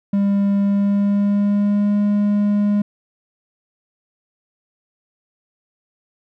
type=tone with pitch glide; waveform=triangle; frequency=200 to 205.6 Hz; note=G3 to G#3; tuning=+35 to -17 cents; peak=-12 dBFS; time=0.13-2.82 s; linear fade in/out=5 ms; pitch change=+48 cents; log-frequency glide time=0.61-1.99 s; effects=none